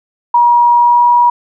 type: tone with pitch glide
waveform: sine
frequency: 956 to 962.6 Hz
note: A#5 to B5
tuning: +43 to -45 cents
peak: -5 dBFS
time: 0.34-1.3 s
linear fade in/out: 5 ms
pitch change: +12 cents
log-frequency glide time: 0.76-1.05 s
effects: none